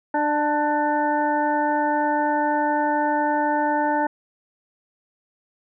harmonic tone with a mistuned harmonic, 298 Hz, D4, 25 cents sharp, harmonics 1 / 2 / 3 / 5 / 6, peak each -25 / -26 / -21 / -30 / -33 dBFS, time 0.14-4.07 s, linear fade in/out 5 ms, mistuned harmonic 3, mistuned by -19 cents, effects none

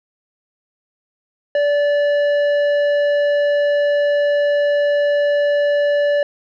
triangle tone with tanh clipping, 580 Hz, D5, 22 cents flat, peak -15 dBFS, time 1.55-6.23 s, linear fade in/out 2 ms, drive 14 dB, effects none

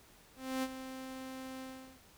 sawtooth tone with ADSR envelope, 261.6 Hz, C4, in tune, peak -28 dBFS, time 0.36-2.01 s, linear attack 270 ms, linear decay 44 ms, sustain -11 dB, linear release 390 ms, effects pink hiss -61 dBFS RMS until 2.17 s

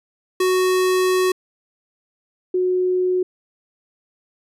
square / sine tone pair in turn, 370 / 366 Hz, F#4 / F#4, 0 / -19 cents, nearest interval unison, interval 19 cents, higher first, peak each -16 dBFS, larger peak neither, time 0.4-1.32 / 2.54-3.23 s, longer first, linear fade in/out 5 ms, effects resampled to 32000 Hz

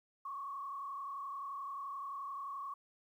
sine tone with frequency modulation, 1111 Hz, C#6, 4 cents sharp, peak -40 dBFS, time 0.25-2.74 s, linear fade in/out 5 ms, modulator 31.5 Hz, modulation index 1.2, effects 12-bit

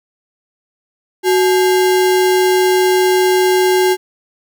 sine tone with sample-and-hold, 370 Hz, F#4, in tune, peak -9 dBFS, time 1.23-3.97 s, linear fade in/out 50 ms, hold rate 1225 Hz, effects none

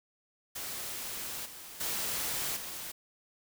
white noise with level steps, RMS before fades -39 / -47 / -34 / -41 dBFS, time 0.55-2.92 s, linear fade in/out 10 ms, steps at 1.45 / 1.8 / 2.56 s, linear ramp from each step 10 ms, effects none

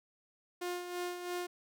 sawtooth tone with tremolo, 355.2 Hz, F4, 29 cents sharp, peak -31 dBFS, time 0.61-1.47 s, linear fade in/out 10 ms, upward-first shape sine, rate 3 Hz, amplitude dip 55%, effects none

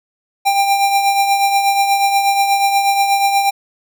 square tone with tremolo, 794 Hz, G5, 22 cents sharp, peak -10 dBFS, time 0.45-3.51 s, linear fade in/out 20 ms, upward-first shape triangle, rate 8.3 Hz, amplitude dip 55%, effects none

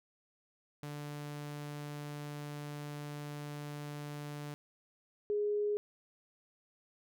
sawtooth / sine tone pair in turn, 146.83 / 415.3 Hz, D3 / G#4, 0 / 0 cents, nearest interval octave + tritone, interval 1800 cents, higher second, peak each -37 / -30 dBFS, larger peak second, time 0.83-4.54 / 5.3-5.77 s, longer first, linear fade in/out 0 ms, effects none

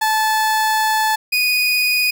30% pulse tone pair in turn, 870 / 2479 Hz, A5 / D#7, -20 / -7 cents, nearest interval octave + tritone, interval 1813 cents, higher second, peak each -12 dBFS, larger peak neither, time 0.01-1.16 / 1.32-2.11 s, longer first, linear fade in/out 10 ms, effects none

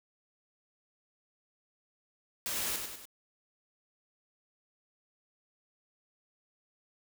white noise with echo, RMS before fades -35 dBFS, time 2.46-2.76 s, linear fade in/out 0 ms, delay 98 ms, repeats 3, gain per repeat -5 dB, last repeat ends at 3.054 s, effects none

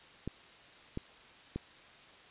clicks, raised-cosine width 3 ms, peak -23 dBFS, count 3, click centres 0.276 / 0.974 / 1.56 s, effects white hiss -56 dBFS RMS until 2.3 s + resampled to 8000 Hz

